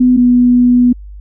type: tone pair in turn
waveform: sine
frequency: 250.6 / 245.7 Hz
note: B3 / B3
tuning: +25 / -9 cents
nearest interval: unison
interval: 34 cents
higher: first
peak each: -5 dBFS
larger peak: neither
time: 0-0.17 / 0.17-0.93 s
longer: second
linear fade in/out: 10 ms
effects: added 50 Hz sine -28 dBFS peak until 1.2 s